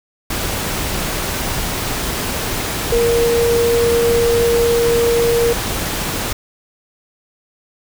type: tone in noise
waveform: sine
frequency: 469 Hz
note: A#4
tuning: 11 cents sharp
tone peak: -12 dBFS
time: 2.92-5.53 s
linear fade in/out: 5 ms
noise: pink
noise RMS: -21 dBFS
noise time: 0.3-6.33 s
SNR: +6 dB
effects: none